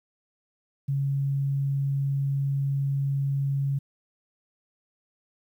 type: tone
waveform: sine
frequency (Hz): 138.59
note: C#3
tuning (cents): 0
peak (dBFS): -23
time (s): 0.88-3.79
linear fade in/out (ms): 10
effects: 10-bit